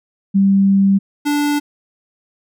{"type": "tone pair in turn", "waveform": ["sine", "square"], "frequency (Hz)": [196, 292], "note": ["G3", "D4"], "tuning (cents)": [0, -10], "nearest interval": "perfect fifth", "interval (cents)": 690, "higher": "second", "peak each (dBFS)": [-9, -15], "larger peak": "first", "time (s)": [[0.34, 0.99], [1.25, 1.6]], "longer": "first", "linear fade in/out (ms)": 20, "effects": []}